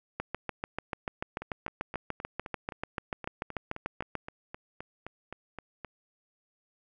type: two click trains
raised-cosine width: 0.5 ms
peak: -24 / -17 dBFS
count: 18 / 28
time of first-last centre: 1.42-5.847 / 0.2-4.153 s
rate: 3.84 / 6.83 Hz
effects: none